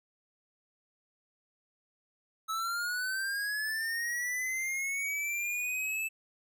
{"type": "linear sweep", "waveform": "square", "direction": "up", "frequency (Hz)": [1294, 2637], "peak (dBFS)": -32, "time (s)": [2.48, 6.09], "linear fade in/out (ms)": 20, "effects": []}